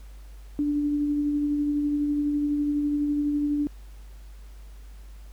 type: tone with tremolo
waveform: sine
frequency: 292.2 Hz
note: D4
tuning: 9 cents flat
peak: -21 dBFS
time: 0.59-3.67 s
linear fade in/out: 0 ms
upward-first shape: sine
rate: 12 Hz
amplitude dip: 25%
effects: added 50 Hz sine -41 dBFS peak until 5.32 s + pink hiss -58 dBFS RMS until 5.32 s